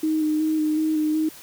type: tone with vibrato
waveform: sine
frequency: 310 Hz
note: D#4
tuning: 6 cents flat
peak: -19 dBFS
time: 0.03-1.29 s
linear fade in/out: 5 ms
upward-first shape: square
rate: 2.7 Hz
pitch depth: 18 cents each way
effects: white hiss -44 dBFS RMS until 1.42 s